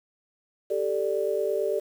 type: chord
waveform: sine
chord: G suspended second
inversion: none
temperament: just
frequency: 392 / 441 / 588 Hz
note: G4 / A4 / D5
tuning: 0 / +4 / +2 cents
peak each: -28 dBFS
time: 0.7-1.8 s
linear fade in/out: 10 ms
effects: 8-bit